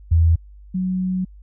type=tone pair in turn; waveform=sine; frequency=82.41 / 185 Hz; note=E2 / F#3; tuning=0 / 0 cents; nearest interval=octave + major second; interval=1400 cents; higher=second; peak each=-11 / -19 dBFS; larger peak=first; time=0.11-0.36 / 0.74-1.25 s; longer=second; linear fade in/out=10 ms; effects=added 50 Hz sine -40 dBFS peak until 1.42 s